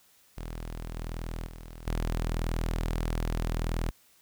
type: tone with level steps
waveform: sawtooth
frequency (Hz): 40.78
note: E1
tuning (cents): -18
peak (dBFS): -32 / -30 / -38 / -24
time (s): 0.37-3.91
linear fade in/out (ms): 10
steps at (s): 0.96 / 1.46 / 1.87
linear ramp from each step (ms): 5
effects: white hiss -62 dBFS RMS until 4.21 s